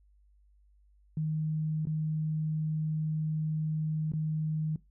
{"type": "tone with dropouts", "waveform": "sine", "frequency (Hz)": 155.56, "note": "D#3", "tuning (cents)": 0, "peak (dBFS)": -28, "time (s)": [1.17, 4.76], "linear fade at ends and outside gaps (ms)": 2, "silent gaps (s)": [[1.854, 1.87], [4.119, 4.135]], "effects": ["noise-tail reverb RT60 0.2 s tail -19 dB re dry", "added 50 Hz sine -60 dBFS peak until 4.9 s"]}